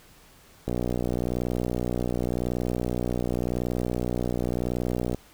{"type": "click train", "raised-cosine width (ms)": 2, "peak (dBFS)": -14, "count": 273, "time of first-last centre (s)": [0.68, 5.146], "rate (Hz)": 60.9, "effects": ["pink hiss -54 dBFS RMS until 5.33 s"]}